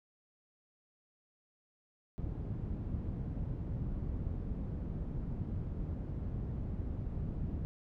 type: low-pass noise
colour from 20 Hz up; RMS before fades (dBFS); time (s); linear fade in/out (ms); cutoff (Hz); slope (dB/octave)
white; -38; 2.18-7.65; 0; 130; 12
effects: none